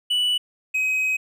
triangle tone pair in turn, 2960 / 2531 Hz, F#7 / D#7, 0 / +29 cents, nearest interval minor third, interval 271 cents, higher first, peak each -17 / -18 dBFS, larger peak first, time 0.1-0.38 / 0.74-1.17 s, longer second, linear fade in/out 10 ms, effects none

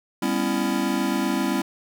square chord, C# half-diminished seventh, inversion second, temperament just, 199.57 / 249.5 / 277.2 / 332.6 Hz, G3 / B3 / C#4 / E4, +31 / +18 / 0 / +16 cents, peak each -28 dBFS, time 0.22-1.62 s, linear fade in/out 5 ms, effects none

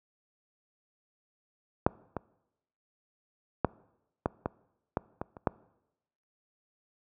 clicks, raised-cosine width 1 ms, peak -7 / -18 / -9 / -12 / -15 / -13 / -19 / -30 / -10 dBFS, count 9, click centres 1.865 / 2.167 / 3.647 / 4.259 / 4.459 / 4.971 / 5.215 / 5.368 / 5.472 s, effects noise-tail reverb RT60 0.9 s tail -23 dB re dry + high-pass 60 Hz 12 dB/octave

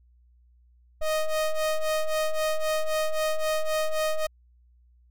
square ring-modulated tone, 311.1 Hz, D#4, in tune, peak -21 dBFS, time 1.01-4.27 s, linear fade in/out 10 ms, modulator 313 Hz, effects added 60 Hz sine -56 dBFS peak until 5.1 s

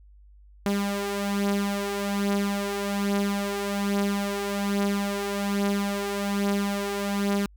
sawtooth beating tone pair, 200 / 201.2 Hz, G3 / G3, +35 / +45 cents, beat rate 1.2 Hz, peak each -26 / -22 dBFS, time 0.66-7.46 s, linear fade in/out 0 ms, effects added 50 Hz sine -49 dBFS peak until 7.56 s

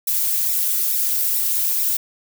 violet noise with flanger, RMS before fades -20 dBFS, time 0.07-1.97 s, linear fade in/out 5 ms, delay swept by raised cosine 0.64 to 4.24 ms, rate 2.3 Hz, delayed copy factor -0.95, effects none

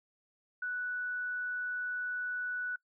sine tone, 1480 Hz, F#6, in tune, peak -33 dBFS, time 0.62-2.76 s, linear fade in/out 5 ms, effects noise-tail reverb RT60 0.1 s tail -23 dB re dry

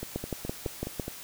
two click trains, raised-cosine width 2 ms, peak -21 / -17 dBFS, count 6 / 6, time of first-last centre 0.03-1.08 / 0.16-0.998 s, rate 4.76 / 5.97 Hz, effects white hiss -44 dBFS RMS until 1.23 s

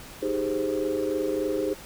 sine chord, Ab major seventh, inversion second, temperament equal, 311.1 / 392 / 415.3 / 523.3 Hz, Eb4 / G4 / Ab4 / C5, 0 / 0 / 0 / 0 cents, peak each -29 dBFS, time 0.22-1.74 s, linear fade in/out 10 ms, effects tanh soft clip ceiling -17 dBFS + pink hiss -44 dBFS RMS until 1.85 s

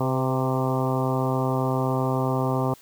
harmonic tone with a mistuned harmonic, 130.81 Hz, C3, in tune, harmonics 1 / 2 / 3 / 4 / 5 / 6 / 7 / 8 / 9, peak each -25 / -28 / -30 / -31 / -32 / -33 / -33 / -34 / -35 dBFS, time 0-2.74 s, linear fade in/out 5 ms, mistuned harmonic 4, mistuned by -25 cents, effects white hiss -52 dBFS RMS until 2.81 s

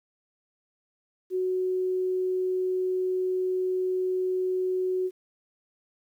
sine tone, 370 Hz, F#4, in tune, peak -24 dBFS, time 1.3-5.11 s, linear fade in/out 50 ms, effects 10-bit

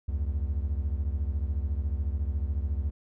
triangle beating tone pair, 68.7 / 82.7 Hz, C#2 / E2, -15 / +6 cents, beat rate 14 Hz, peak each -26 / -30 dBFS, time 0.08-2.91 s, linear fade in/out 10 ms, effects none

